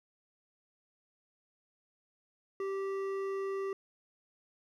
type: tone with hard clipping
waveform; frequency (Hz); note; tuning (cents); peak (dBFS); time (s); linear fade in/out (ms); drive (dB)
sine; 389.9; G4; -9; -35; 2.6-3.73; 2; 10
effects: none